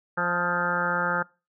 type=harmonic tone with a mistuned harmonic; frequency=175.1 Hz; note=F3; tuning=5 cents sharp; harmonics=1 / 2 / 3 / 4 / 5 / 6 / 7 / 8 / 9 / 10; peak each=-33 / -39 / -32 / -40 / -31 / -41 / -30 / -29 / -30 / -39 dBFS; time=0.17-1.23 s; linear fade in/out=10 ms; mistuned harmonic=7; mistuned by=+36 cents; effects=noise-tail reverb RT60 0.3 s tail -23 dB re dry